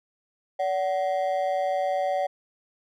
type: ring-modulated tone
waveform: triangle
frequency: 661 Hz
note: E5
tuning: 5 cents sharp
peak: -18 dBFS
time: 0.59-2.27 s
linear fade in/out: 10 ms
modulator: 87.6 Hz
effects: none